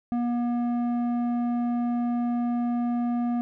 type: tone with low-pass filter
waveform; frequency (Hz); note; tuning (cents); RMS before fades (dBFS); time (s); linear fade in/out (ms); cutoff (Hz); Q
square; 239.9; A#3; +50; -26; 0.12-3.41; 0; 750; 0.87
effects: none